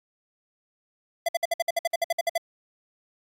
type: tone bursts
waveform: square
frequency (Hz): 676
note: E5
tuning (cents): +43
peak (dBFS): -22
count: 14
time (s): 1.26-2.379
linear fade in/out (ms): 5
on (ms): 27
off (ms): 57
effects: AAC 48 kbps